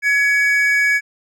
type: tone pair together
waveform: triangle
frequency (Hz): 1681 / 2258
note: G#6 / C#7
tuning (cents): +20 / +31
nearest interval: perfect fourth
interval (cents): 511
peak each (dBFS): -14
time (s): 0.02-1.01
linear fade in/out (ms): 50
effects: none